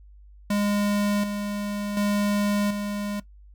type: tone with tremolo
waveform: square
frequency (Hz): 204.9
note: G#3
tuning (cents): -23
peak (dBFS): -22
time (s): 0.5-3.2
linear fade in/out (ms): 5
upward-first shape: square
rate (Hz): 0.68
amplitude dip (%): 50
effects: noise-tail reverb RT60 0.1 s tail -17 dB re dry + added 50 Hz sine -46 dBFS peak until 3.54 s